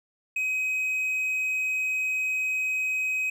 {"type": "tone", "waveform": "triangle", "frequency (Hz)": 2528, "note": "D#7", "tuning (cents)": 27, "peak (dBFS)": -23, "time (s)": [0.36, 3.3], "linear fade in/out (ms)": 5, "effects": []}